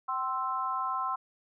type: chord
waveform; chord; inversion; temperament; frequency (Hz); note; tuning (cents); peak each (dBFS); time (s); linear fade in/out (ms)
sine; C major; second; equal with one note detuned; 767.4 / 1046.5 / 1318.5; G5 / C6 / E6; -37 / 0 / 0; -37 / -31 / -34; 0.08-1.16; 10
effects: none